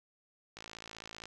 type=click train; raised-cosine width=0.2 ms; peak=-28 dBFS; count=39; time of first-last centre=0.57-1.256 s; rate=55.4 Hz; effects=none